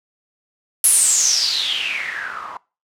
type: noise with low-pass filter sweep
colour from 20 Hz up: blue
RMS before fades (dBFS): -19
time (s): 0.84-2.57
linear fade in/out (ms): 2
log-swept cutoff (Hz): 11000 to 1000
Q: 8.3
effects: noise-tail reverb RT60 0.3 s tail -22 dB re dry